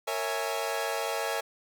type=chord; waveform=sawtooth; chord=A# half-diminished seventh; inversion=none; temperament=equal with one note detuned; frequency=459.5 / 554.4 / 659.3 / 830.6 Hz; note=A#4 / C#5 / E5 / G#5; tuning=-25 / 0 / 0 / 0 cents; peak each=-31 dBFS; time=0.07-1.41 s; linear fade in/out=10 ms; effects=none